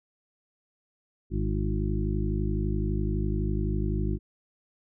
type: harmonic tone with a mistuned harmonic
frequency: 51.91 Hz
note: G#1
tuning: in tune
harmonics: 1 / 2 / 3 / 4 / 6 / 7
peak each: -28 / -31 / -33 / -34 / -36 / -36 dBFS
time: 1.3-4.19 s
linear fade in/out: 50 ms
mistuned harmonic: 7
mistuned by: -17 cents
effects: none